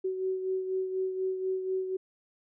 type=beating tone pair; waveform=sine; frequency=375.8 / 379.9 Hz; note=F#4 / F#4; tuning=+27 / +46 cents; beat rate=4.1 Hz; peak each=-29 / -38 dBFS; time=0.04-1.97 s; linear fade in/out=10 ms; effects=none